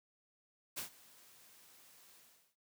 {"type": "noise with ADSR envelope", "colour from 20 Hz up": "white", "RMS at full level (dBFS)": -40, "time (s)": [0.76, 2.56], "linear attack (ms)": 20, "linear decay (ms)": 110, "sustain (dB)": -22, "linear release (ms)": 400, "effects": ["noise-tail reverb RT60 0.1 s tail -23 dB re dry", "high-pass 100 Hz 12 dB/octave"]}